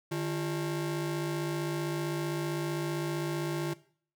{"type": "ring-modulated tone", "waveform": "40% pulse", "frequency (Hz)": 246.9, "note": "B3", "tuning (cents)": 0, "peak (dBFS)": -27, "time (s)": [0.11, 3.74], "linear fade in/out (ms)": 10, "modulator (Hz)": 95.7, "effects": ["noise-tail reverb RT60 0.5 s tail -18 dB re dry"]}